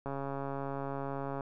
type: click train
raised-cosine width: 1 ms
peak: -24 dBFS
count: 187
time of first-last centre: 0.06-1.408 s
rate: 138 Hz
effects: none